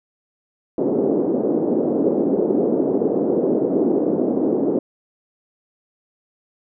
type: band-pass noise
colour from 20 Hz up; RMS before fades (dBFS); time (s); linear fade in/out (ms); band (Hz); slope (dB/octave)
pink; -19; 0.78-4.79; 2; 250 to 480; 24
effects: none